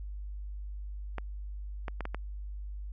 clicks, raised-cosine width 0.5 ms, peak -21 dBFS, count 5, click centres 1.183 / 1.882 / 2.007 / 2.054 / 2.146 s, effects added 50 Hz sine -37 dBFS peak until 2.92 s

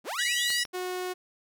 sawtooth linear sweep, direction up, 152.8 to 5588 Hz, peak -28 dBFS, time 0.04-0.66 s, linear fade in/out 50 ms
harmonic tone, 969 Hz, B5, 33 cents flat, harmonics 2 / 3 / 4 / 5 / 6 / 7 / 8 / 9 / 10, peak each -29 / -32 / -34 / -39 / -40 / -40 / -40 / -43 / -43 dBFS, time 0.18-0.64 s, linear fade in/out 10 ms
clicks, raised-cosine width 0.2 ms, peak -20 dBFS, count 2, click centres 0.503 / 0.652 s
sawtooth tone, 365 Hz, F#4, 24 cents flat, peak -27 dBFS, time 0.73-1.14 s, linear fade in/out 20 ms
effects none

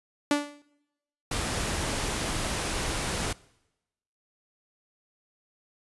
sawtooth tone with exponential decay, 290.9 Hz, D4, 16 cents flat, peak -15 dBFS, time 0.31-0.62 s, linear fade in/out 2 ms, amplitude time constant 67 ms
pink noise, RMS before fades -30 dBFS, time 1.31-3.33 s, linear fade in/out 5 ms
effects noise-tail reverb RT60 0.9 s tail -22 dB re dry + resampled to 24000 Hz

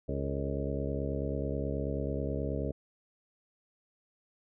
harmonic tone with a mistuned harmonic, 69.3 Hz, C#2, in tune, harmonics 1 / 2 / 3 / 4 / 5 / 6 / 7 / 8 / 9, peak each -36 / -37 / -41 / -39 / -45 / -40 / -41 / -41 / -43 dBFS, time 0.08-2.72 s, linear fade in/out 10 ms, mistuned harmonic 7, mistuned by -51 cents, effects none

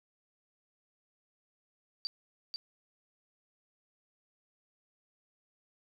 sine tone with echo, 4655 Hz, D8, 16 cents flat, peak -32 dBFS, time 2.05-2.07 s, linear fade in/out 0 ms, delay 490 ms, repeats 1, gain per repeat -4 dB, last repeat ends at 2.56 s, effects none

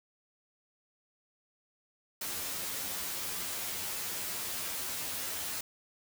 white noise with comb filter, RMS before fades -37 dBFS, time 2.21-5.61 s, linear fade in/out 5 ms, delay 11 ms, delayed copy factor +1, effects none

